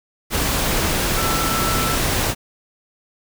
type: tone in noise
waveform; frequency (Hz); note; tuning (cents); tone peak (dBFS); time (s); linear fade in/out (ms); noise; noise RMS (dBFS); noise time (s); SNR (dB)
sine; 1331; E6; +16; -24; 1.14-1.98; 50; pink; -20; 0.3-2.35; -7
effects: none